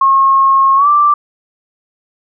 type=tone with pitch glide; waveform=sine; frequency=1083 to 1174.2 Hz; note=C#6 to D6; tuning=-41 to -1 cents; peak=-6 dBFS; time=0.01-1.14 s; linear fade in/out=5 ms; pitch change=+140 cents; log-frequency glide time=0.76-0.88 s; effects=none